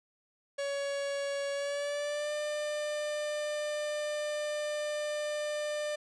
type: tone with pitch glide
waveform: 45% pulse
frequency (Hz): 561 to 597.8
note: C#5 to D5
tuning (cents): +21 to +31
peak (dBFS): -32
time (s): 0.58-5.96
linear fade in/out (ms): 10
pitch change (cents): +110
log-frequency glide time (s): 1.53-2.33
effects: resampled to 22050 Hz